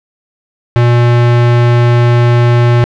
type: tone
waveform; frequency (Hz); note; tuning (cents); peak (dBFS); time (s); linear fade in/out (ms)
square; 120; B2; -49; -6; 0.76-2.84; 0
effects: low-pass 3000 Hz 12 dB/octave